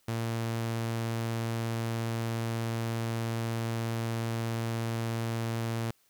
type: tone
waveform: sawtooth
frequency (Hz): 114.6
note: A#2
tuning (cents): -29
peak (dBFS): -26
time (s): 0.08-5.91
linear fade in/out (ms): 5
effects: white hiss -68 dBFS RMS until 6.09 s